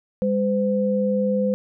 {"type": "tone pair together", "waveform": "sine", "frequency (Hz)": [201.8, 510], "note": ["G#3", "C5"], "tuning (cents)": [-49, -44], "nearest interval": "octave + major third", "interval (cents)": 1605, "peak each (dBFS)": -21, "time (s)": [0.22, 1.54], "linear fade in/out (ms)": 0, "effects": []}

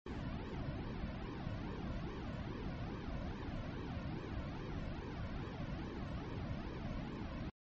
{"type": "noise with flanger", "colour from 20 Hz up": "brown", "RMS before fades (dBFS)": -43, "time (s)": [0.06, 7.5], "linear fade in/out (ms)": 5, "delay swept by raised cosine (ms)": [1.4, 2.5], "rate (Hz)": 2.4, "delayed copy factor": -0.85, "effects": ["low-pass 4000 Hz 12 dB/octave", "MP3 32 kbps"]}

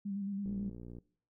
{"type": "tone with vibrato", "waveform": "sine", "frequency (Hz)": 198.9, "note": "G3", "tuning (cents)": 25, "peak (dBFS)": -35, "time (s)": [0.05, 0.7], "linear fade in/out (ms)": 10, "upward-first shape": "square", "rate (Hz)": 9.1, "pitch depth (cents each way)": 32}
{"type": "click train", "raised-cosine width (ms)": 3, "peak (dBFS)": -35, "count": 32, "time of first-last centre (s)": [0.46, 0.985], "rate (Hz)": 59.1}
{"effects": ["noise-tail reverb RT60 0.5 s tail -21 dB re dry"]}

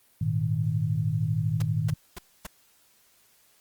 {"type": "chord", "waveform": "sine", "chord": "Ab suspended second", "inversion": "none", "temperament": "equal", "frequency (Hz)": [103.83, 116.54, 155.56], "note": ["Ab2", "Bb2", "Eb3"], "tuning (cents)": [0, 0, 0], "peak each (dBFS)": [-29, -28, -27], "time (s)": [0.21, 1.94], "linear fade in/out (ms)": 5}
{"type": "noise bursts", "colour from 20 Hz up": "pink", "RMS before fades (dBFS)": -37, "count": 4, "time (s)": [1.6, 2.468], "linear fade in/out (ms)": 5, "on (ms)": 22, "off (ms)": 260}
{"effects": ["white hiss -62 dBFS RMS until 3.6 s", "Opus 32 kbps"]}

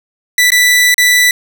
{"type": "tone with dropouts", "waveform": "sawtooth", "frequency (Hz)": 1975.5, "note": "B6", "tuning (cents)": 0, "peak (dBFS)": -3, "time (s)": [0.38, 1.31], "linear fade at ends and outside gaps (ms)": 2, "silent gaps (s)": [[0.504, 0.519], [0.943, 0.98]], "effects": []}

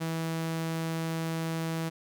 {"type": "tone", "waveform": "sawtooth", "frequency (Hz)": 163.1, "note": "E3", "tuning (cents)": -18, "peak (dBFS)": -26, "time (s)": [0, 1.9], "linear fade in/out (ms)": 20, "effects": []}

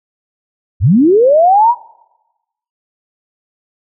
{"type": "linear sweep", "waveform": "sine", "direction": "up", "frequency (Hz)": [69, 991], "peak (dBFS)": -5, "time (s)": [0.8, 1.75], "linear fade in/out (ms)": 50, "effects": ["noise-tail reverb RT60 1.0 s tail -23 dB re dry"]}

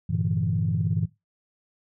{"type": "chord", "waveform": "sine", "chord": "E half-diminished seventh", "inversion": "first", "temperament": "equal with one note detuned", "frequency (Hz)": [98, 114.94, 146.83, 164.81], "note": ["G2", "Bb2", "D3", "E3"], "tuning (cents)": [0, -24, 0, 0], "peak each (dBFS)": [-27, -28, -29, -26], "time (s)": [0.09, 1.06], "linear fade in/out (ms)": 10, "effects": ["noise-tail reverb RT60 0.2 s tail -17 dB re dry", "tanh soft clip ceiling -13 dBFS"]}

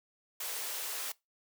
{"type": "high-pass noise", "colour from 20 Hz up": "white", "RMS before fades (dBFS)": -38, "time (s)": [0.4, 1.12], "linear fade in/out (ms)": 5, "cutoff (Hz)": 400, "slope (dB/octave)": 24, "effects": ["noise-tail reverb RT60 0.2 s tail -22 dB re dry"]}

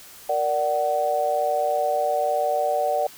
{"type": "chord", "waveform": "sine", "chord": "Bb augmented", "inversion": "none", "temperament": "equal with one note detuned", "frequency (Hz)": [466.2, 587.3, 749.5], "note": ["Bb4", "D5", "F#5"], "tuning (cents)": [0, 0, 22], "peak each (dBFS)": [-29, -23, -23], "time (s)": [0.29, 3.07], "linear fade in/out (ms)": 5, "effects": ["white hiss -45 dBFS RMS until 3.17 s"]}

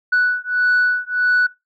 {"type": "beating tone pair", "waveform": "sine", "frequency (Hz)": [1480, 1481.6], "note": ["F#6", "F#6"], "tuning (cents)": [0, 2], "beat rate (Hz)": 1.6, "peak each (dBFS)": -16, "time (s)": [0.12, 1.47], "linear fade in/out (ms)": 10, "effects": ["noise-tail reverb RT60 0.2 s tail -20 dB re dry", "tanh soft clip ceiling -10 dBFS"]}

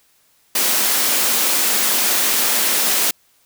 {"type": "high-pass noise", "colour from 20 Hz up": "white", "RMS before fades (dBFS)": -17, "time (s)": [0.55, 3.11], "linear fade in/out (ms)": 5, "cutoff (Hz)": 190, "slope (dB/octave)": 96, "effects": ["white hiss -58 dBFS RMS until 3.45 s"]}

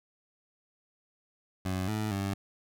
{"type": "tone with pitch steps", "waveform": "20% pulse", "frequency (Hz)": [93.3, 107.7, 98.4], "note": ["F#2", "A2", "G2"], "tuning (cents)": [15, -37, 7], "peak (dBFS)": -25, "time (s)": [1.65, 2.34], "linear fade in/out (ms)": 5, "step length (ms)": 230, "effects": []}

